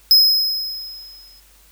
square tone with exponential decay, 5110 Hz, D#8, 45 cents sharp, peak -7 dBFS, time 0.11-1.4 s, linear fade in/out 1 ms, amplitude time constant 280 ms, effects added 50 Hz sine -52 dBFS peak until 1.71 s + white hiss -52 dBFS RMS until 1.71 s

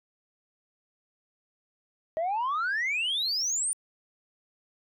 sine exponential sweep, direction up, 622.3 to 9397 Hz, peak -24 dBFS, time 2.17-3.73 s, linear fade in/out 0 ms, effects tanh soft clip ceiling -24 dBFS

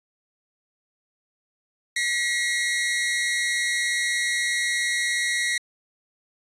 sawtooth tone pair together, 1919.2 / 2136 Hz, A#6 / C7, +50 / +35 cents, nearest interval major second, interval 185 cents, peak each -20 / -24 dBFS, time 1.96-5.58 s, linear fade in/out 5 ms, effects resampled to 24000 Hz

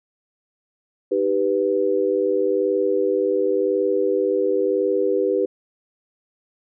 sine chord, Eb augmented, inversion none, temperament equal, 311.1 / 392 / 493.9 Hz, Eb4 / G4 / B4, 0 / 0 / 0 cents, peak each -26 / -20 / -21 dBFS, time 1.11-5.46 s, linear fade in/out 10 ms, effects none

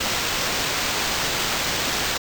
violet noise with sample-and-hold, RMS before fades -24 dBFS, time 0-2.18 s, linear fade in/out 10 ms, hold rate 11025 Hz, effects none

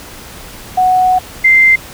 sine tone pair in turn, 739 / 2085 Hz, F#5 / C7, -2 / -7 cents, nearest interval octave + tritone, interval 1795 cents, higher second, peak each -7 / -4 dBFS, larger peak second, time 0.77-1.19 / 1.44-1.76 s, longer first, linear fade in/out 10 ms, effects pink hiss -32 dBFS RMS until 1.93 s

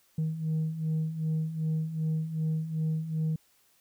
sine beating tone pair, 156.2 / 158.8 Hz, D#3 / D#3, +7 / +36 cents, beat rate 2.6 Hz, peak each -32 / -27 dBFS, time 0.18-3.36 s, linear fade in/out 5 ms, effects tanh soft clip ceiling -24 dBFS + white hiss -66 dBFS RMS until 3.8 s

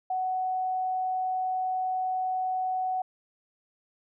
sine tone, 745 Hz, F#5, 12 cents sharp, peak -26 dBFS, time 0.1-3.02 s, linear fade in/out 5 ms, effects none

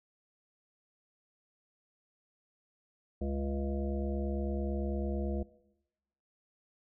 harmonic tone with a mistuned harmonic, 69 Hz, C#2, 7 cents flat, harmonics 1 / 3 / 5 / 7 / 9 / 10, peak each -34 / -37 / -40 / -43 / -44 / -49 dBFS, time 3.21-5.43 s, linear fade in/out 5 ms, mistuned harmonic 7, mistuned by +26 cents, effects noise-tail reverb RT60 0.9 s tail -19 dB re dry

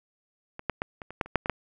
clicks, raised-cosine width 0.5 ms, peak -23 / -11 / -13 / -24 / -25 / -10 / -29 / -6 / -16 / -10 dBFS, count 10, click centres 0.594 / 0.697 / 0.819 / 1.018 / 1.106 / 1.212 / 1.26 / 1.357 / 1.459 / 1.497 s, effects none

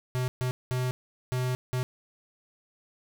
square tone bursts at uneven times, 126.8 Hz, B2, 46 cents sharp, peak -27 dBFS, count 5, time 0.15-0.28 / 0.41-0.51 / 0.71-0.91 / 1.32-1.55 / 1.73-1.83 s, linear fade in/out 0 ms, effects none

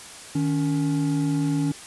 triangle tone pair together, 154.4 / 281.5 Hz, D#3 / C#4, -13 / +27 cents, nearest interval minor seventh, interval 1040 cents, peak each -22 / -21 dBFS, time 0.35-1.72 s, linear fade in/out 5 ms, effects white hiss -41 dBFS RMS until 1.86 s + resampled to 24000 Hz

